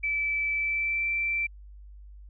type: tone with pitch glide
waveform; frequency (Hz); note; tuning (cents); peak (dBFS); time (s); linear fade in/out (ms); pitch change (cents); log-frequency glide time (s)
sine; 2313 to 2341; D7 to D7; -27 to -6; -25; 0.03-1.47; 10; +21; 0.53-1.08
effects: added 50 Hz sine -44 dBFS peak until 2.29 s